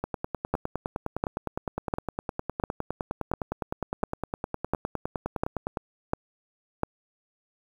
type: two click trains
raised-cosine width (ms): 1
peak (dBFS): -10 / -15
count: 10 / 57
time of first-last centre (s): 0.54-6.834 / 0.04-5.772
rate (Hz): 1.43 / 9.77
effects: 8-bit